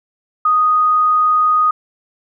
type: tone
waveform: sine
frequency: 1243 Hz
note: D#6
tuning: 2 cents flat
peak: -10 dBFS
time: 0.45-1.71 s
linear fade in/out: 5 ms
effects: none